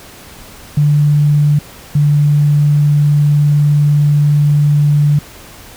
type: tone pair in turn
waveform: sine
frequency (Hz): 147.3 / 146.73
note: D3 / D3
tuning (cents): +6 / -1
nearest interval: unison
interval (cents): 7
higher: first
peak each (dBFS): -7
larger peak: neither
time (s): 0.77-1.59 / 1.95-5.19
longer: second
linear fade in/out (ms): 5
effects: pink hiss -36 dBFS RMS until 5.76 s